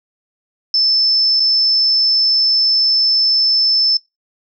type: tone with dropouts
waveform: sine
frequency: 5274 Hz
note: E8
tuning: in tune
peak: -11 dBFS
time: 0.74-3.97 s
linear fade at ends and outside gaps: 2 ms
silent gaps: 1.398-1.402 s
effects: noise-tail reverb RT60 0.2 s tail -21 dB re dry